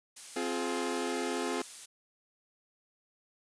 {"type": "noise", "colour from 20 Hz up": "blue", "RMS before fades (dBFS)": -43, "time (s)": [0.16, 1.86], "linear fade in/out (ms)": 10}
{"type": "chord", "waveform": "sawtooth", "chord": "F minor", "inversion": "second", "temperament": "equal with one note detuned", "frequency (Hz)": [261.6, 349.2, 423.5], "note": ["C4", "F4", "Ab4"], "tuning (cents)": [0, 0, 34], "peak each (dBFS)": -32, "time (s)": [0.36, 1.62], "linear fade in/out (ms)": 5}
{"effects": ["resampled to 22050 Hz"]}